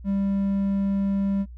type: tone with hard clipping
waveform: triangle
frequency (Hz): 197.1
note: G3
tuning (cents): +10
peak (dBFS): -22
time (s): 0.04-1.46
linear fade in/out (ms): 50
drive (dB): 6
effects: noise-tail reverb RT60 0.1 s tail -25 dB re dry + added 60 Hz sine -38 dBFS peak until 1.57 s